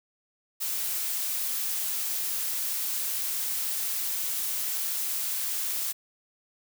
blue noise, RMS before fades -30 dBFS, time 0.6-5.93 s, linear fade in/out 20 ms, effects none

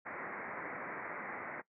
white low-pass noise, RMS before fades -43 dBFS, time 0.05-1.62 s, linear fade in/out 20 ms, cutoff 2200 Hz, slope 96 dB/octave, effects noise-tail reverb RT60 0.1 s tail -19 dB re dry + high-pass 200 Hz 12 dB/octave

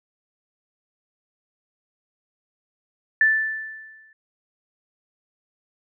sine tone with exponential decay, 1760 Hz, A6, in tune, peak -12 dBFS, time 3.21-4.13 s, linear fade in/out 2 ms, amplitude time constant 200 ms, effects none

